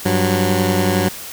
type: tone pair together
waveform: 15% pulse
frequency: 96.9 / 182.92 Hz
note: G2 / F#3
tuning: -20 / -20 cents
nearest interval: major seventh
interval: 1100 cents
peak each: -11 dBFS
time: 0.05-1.09 s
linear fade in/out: 10 ms
effects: white hiss -32 dBFS RMS until 1.32 s